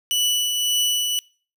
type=tone with tremolo; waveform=sawtooth; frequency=2960 Hz; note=F#7; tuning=in tune; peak=-14 dBFS; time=0.11-1.19 s; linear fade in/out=0 ms; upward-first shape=triangle; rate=1.8 Hz; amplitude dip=40%; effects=noise-tail reverb RT60 0.4 s tail -24 dB re dry